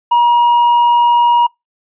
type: tone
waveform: triangle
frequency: 954 Hz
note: A#5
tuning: 40 cents sharp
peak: -5 dBFS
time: 0.11-1.47 s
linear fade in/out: 10 ms
effects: noise-tail reverb RT60 0.2 s tail -26 dB re dry + resampled to 8000 Hz